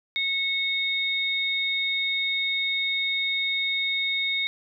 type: tone pair together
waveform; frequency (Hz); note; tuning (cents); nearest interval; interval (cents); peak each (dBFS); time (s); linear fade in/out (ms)
sine; 2200 / 3700; C#7 / A#7; -14 / -14; major sixth; 900; -26; 0.16-4.47; 0
effects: none